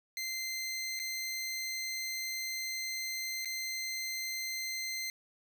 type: tone with dropouts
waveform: 20% pulse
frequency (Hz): 2077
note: C7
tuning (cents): -13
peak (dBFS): -30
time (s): 0.17-5.1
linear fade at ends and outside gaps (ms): 1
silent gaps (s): 0.992-0.998 / 3.448-3.456
effects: none